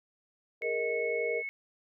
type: chord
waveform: sine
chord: Ab suspended second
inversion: none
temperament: equal with one note detuned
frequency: 415.3 / 466.2 / 624.1 Hz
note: Ab4 / Bb4 / Eb5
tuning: 0 / 0 / +5 cents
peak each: -37 / -31 / -36 dBFS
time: 0.61-1.43 s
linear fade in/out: 50 ms
type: tone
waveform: sine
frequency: 2197 Hz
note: C#7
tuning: 16 cents flat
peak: -34 dBFS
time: 0.62-1.49 s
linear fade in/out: 0 ms
effects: none